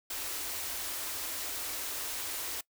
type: band-stop noise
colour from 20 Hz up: white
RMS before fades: -37 dBFS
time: 0.1-2.61 s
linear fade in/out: 5 ms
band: 100 to 250 Hz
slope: 96 dB/octave
effects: noise-tail reverb RT60 0.1 s tail -22 dB re dry